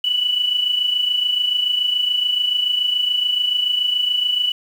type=tone pair together; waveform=sine; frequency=2937 / 2964 Hz; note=F#7 / F#7; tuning=-13 / +2 cents; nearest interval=unison; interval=15 cents; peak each=-24 / -17 dBFS; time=0.04-4.52 s; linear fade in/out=5 ms; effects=7-bit